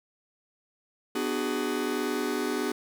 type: chord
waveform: 45% pulse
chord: G# half-diminished seventh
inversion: first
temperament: just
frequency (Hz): 249.2 / 299 / 373.8 / 415.3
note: B3 / D4 / F#4 / G#4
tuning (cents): +16 / +31 / +18 / 0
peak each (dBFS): -33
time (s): 1.15-2.72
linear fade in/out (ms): 5
effects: none